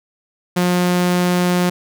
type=tone; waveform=sawtooth; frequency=178.4 Hz; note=F3; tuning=37 cents sharp; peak=-10 dBFS; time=0.56-1.7 s; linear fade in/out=10 ms; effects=none